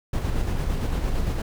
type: noise with tremolo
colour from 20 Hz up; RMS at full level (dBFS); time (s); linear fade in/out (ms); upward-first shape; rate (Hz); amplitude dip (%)
brown; -23; 0.13-1.42; 5; square; 8.8; 30
effects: none